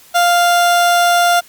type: tone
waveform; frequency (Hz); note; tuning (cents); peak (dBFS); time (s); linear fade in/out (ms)
30% pulse; 698.5; F5; 0; -7; 0.14-1.41; 20
effects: white hiss -44 dBFS RMS until 1.48 s + Opus 48 kbps